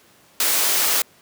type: high-pass noise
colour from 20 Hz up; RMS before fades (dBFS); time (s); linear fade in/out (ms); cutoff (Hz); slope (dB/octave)
white; -19; 0.4-1.02; 2; 330; 12
effects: pink hiss -53 dBFS RMS until 1.21 s + high-pass 150 Hz 12 dB/octave